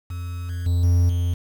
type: tone with level steps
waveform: triangle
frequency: 87.31 Hz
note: F2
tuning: in tune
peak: -25 / -23 / -15 / -12 / -17 dBFS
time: 0.1-1.34 s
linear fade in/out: 5 ms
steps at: 0.49 / 0.66 / 0.83 / 1.09 s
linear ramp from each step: 5 ms
effects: 7-bit